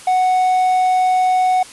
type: tone with quantisation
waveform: triangle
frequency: 740 Hz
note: F#5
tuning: in tune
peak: -10 dBFS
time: 0.07-1.63 s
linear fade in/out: 5 ms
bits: 6
effects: white hiss -38 dBFS RMS until 1.72 s + resampled to 24000 Hz